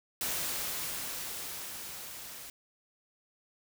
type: noise with level ramp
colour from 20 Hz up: white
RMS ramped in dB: -33 to -46 dBFS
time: 0.21-2.5 s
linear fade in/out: 2 ms
effects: none